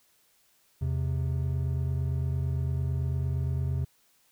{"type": "tone pair together", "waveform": "triangle", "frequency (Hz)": [82.95, 131.8], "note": ["E2", "C3"], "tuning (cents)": [11, 13], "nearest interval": "minor sixth", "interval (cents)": 802, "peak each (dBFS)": -27, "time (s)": [0.81, 3.85], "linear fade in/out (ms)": 10, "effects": ["white hiss -66 dBFS RMS until 4.31 s"]}